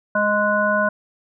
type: harmonic tone with a mistuned harmonic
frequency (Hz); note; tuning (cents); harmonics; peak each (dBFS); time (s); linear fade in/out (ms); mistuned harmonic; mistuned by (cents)
207.7; G#3; 0; 1 / 3 / 5 / 7; -25 / -20 / -23 / -20; 0.15-0.89; 5; 7; +25
effects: none